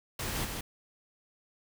pink noise with echo, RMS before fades -35 dBFS, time 0.19-0.45 s, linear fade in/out 5 ms, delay 160 ms, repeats 1, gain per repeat -3 dB, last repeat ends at 0.61 s, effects none

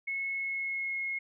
sine tone with pitch glide, 2187 to 2163 Hz, C#7 to C#7, -24 to -43 cents, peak -31 dBFS, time 0.07-1.19 s, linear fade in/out 10 ms, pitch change -19 cents, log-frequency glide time 0.3-0.97 s, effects none

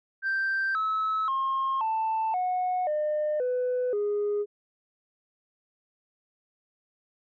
sine tone with pitch steps, 1568 / 1295.9 / 1071 / 885.1 / 731.5 / 604.5 / 499.6 / 412.9 Hz, G6 / E6 / C6 / A5 / F#5 / D5 / B4 / G#4, 0 / -30 / +40 / +10 / -20 / +50 / +20 / -10 cents, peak -23 dBFS, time 0.22-4.46 s, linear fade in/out 50 ms, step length 530 ms, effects tanh soft clip ceiling -22 dBFS

